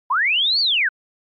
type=linear two-way sweep; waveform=sine; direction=up then down; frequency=913 to 4631 to 1429 Hz; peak=-15 dBFS; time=0.1-0.89 s; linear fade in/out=10 ms; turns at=0.6 s; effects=MP3 32 kbps